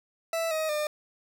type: tone with pitch steps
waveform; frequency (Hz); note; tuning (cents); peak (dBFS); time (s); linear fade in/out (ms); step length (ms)
40% pulse; 659.3 / 629.9 / 601.8; E5 / D#5 / D5; 0 / +21 / +42; -26; 0.33-0.87; 2; 180
effects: none